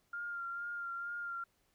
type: tone with vibrato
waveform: sine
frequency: 1396.9 Hz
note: F6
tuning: in tune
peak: -38 dBFS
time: 0.13-1.44 s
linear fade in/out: 5 ms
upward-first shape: sine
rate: 2.2 Hz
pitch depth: 24 cents each way
effects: pink hiss -75 dBFS RMS until 1.74 s